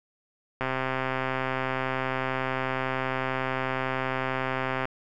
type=click train; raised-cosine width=0.5 ms; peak=-13 dBFS; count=557; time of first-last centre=0.61-4.854 s; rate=131 Hz; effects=none